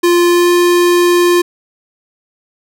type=tone with pitch glide; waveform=square; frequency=348.4 to 351 Hz; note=F4 to F4; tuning=-4 to +9 cents; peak=-8 dBFS; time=0.03-1.42 s; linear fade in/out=10 ms; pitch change=+13 cents; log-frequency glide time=0.27-0.5 s; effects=none